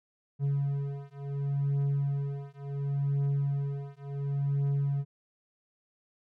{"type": "beating tone pair", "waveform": "triangle", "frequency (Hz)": [140, 140.7], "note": ["C#3", "C#3"], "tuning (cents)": [18, 26], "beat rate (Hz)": 0.7, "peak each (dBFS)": -29, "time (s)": [0.39, 5.05], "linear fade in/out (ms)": 50, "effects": []}